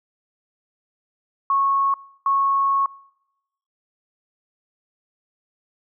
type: tone bursts at uneven times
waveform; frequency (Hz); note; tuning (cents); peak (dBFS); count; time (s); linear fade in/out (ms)
sine; 1100; C#6; -14; -16; 2; 1.5-1.94 / 2.26-2.86; 2
effects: noise-tail reverb RT60 0.9 s tail -25 dB re dry